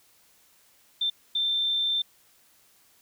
sine tone bursts at uneven times, 3568 Hz, A7, 23 cents sharp, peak -23 dBFS, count 2, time 1.01-1.1 / 1.35-2.02 s, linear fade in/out 5 ms, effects white hiss -61 dBFS RMS until 3.01 s

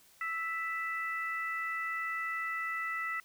harmonic tone, 659.3 Hz, E5, in tune, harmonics 2 / 3 / 4, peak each -37 / -35 / -47 dBFS, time 0.21-3.2 s, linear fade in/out 2 ms, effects white hiss -62 dBFS RMS until 3.24 s

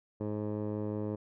15% pulse tone with low-pass filter, 105.6 Hz, G#2, 29 cents sharp, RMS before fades -35 dBFS, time 0.2-1.16 s, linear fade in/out 10 ms, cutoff 610 Hz, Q 2, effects none

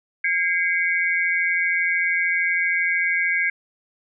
sine tone cluster, 1624 / 2069 / 2242 Hz, G#6 / C7 / C#7, -39 / -20 / +19 cents, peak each -23 dBFS, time 0.24-3.5 s, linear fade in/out 5 ms, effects none

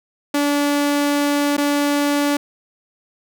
sawtooth tone with dropouts, 288.4 Hz, D4, 31 cents flat, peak -12 dBFS, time 0.34-2.37 s, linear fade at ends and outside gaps 5 ms, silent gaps 1.568-1.579 s, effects none

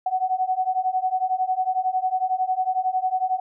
sine beating tone pair, 740 / 751 Hz, F#5 / F#5, 0 / +26 cents, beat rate 11 Hz, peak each -24 / -23 dBFS, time 0.06-3.4 s, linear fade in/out 5 ms, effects none

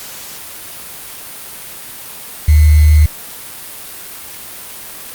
sine tone with sample-and-hold, 76 Hz, D#2, 40 cents flat, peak -4 dBFS, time 2.48-3.06 s, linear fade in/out 5 ms, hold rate 2100 Hz, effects white hiss -30 dBFS RMS until 5.14 s + Opus 48 kbps

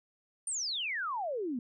sine exponential sweep, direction down, 9350 to 228 Hz, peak -32 dBFS, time 0.47-1.59 s, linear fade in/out 2 ms, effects none

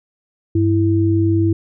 sine tone pair together, 99.01 / 329.6 Hz, G2 / E4, +18 / 0 cents, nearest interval octave + major sixth, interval 2082 cents, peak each -15 dBFS, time 0.55-1.53 s, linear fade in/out 5 ms, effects none

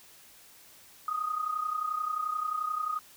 sine tone with amplitude modulation, 1244.5 Hz, D#6, in tune, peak -26 dBFS, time 1.08-2.99 s, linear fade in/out 2 ms, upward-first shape sine, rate 31.4 Hz, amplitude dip 70%, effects white hiss -55 dBFS RMS until 3.16 s

